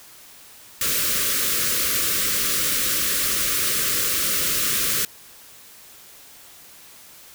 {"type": "band-stop noise", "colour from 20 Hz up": "white", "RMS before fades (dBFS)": -22, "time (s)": [0.81, 5.05], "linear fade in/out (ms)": 2, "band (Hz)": [590, 1100], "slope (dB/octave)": 96, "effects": ["white hiss -46 dBFS RMS until 7.34 s"]}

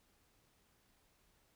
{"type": "silence", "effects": ["pink hiss -73 dBFS RMS until 1.55 s"]}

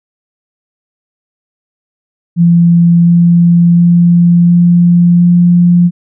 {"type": "tone with pitch steps", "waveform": "sine", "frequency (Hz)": [170.8, 171.79, 172.78, 173.79, 174.79], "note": ["F3", "F3", "F3", "F3", "F3"], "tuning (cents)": [-38, -28, -18, -8, 2], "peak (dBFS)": -3, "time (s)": [2.36, 5.91], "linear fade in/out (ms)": 50, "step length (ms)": 710, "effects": []}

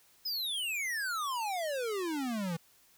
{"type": "exponential sweep", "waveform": "square", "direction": "down", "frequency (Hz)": [5170, 160.5], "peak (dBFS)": -33, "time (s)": [0.25, 2.57], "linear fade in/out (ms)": 10, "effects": ["white hiss -64 dBFS RMS until 2.97 s"]}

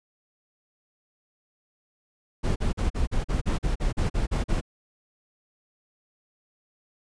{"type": "noise bursts", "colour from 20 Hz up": "brown", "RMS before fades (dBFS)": -24, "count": 13, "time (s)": [2.43, 4.612], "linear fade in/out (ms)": 20, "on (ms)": 130, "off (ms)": 41, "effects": ["resampled to 22050 Hz"]}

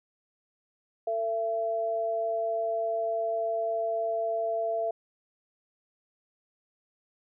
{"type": "tone pair together", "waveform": "sine", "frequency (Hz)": [448.6, 672], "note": ["A4", "E5"], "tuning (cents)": [34, 33], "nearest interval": "perfect fifth", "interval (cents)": 699, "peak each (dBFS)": [-34, -27], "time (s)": [1.07, 4.91], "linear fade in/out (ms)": 5, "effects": []}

